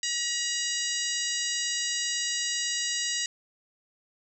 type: harmonic tone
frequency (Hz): 958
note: A#5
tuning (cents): +47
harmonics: 2 / 3 / 4 / 5 / 6 / 7 / 8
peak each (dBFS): -35 / -35 / -35 / -35 / -35 / -35 / -35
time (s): 0.03-3.26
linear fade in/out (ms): 2
effects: 10-bit